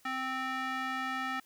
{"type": "tone with band-pass filter", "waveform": "square", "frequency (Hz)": 261.2, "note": "C4", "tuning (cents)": -3, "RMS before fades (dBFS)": -35, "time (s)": [0.05, 1.4], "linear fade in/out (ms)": 5, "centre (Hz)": 1600, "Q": 1.7, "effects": ["white hiss -64 dBFS RMS until 1.45 s"]}